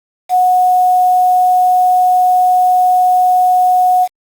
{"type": "tone with quantisation", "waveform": "sine", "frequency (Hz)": 731, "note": "F#5", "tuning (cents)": -21, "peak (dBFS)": -7, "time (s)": [0.29, 4.08], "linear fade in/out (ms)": 50, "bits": 5, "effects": ["Opus 48 kbps"]}